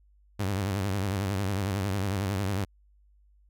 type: tone with vibrato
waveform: sawtooth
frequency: 98 Hz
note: G2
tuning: in tune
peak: -23 dBFS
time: 0.39-2.65 s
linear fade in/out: 10 ms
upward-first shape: triangle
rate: 11 Hz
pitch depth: 130 cents each way
effects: added 50 Hz sine -58 dBFS peak until 3.49 s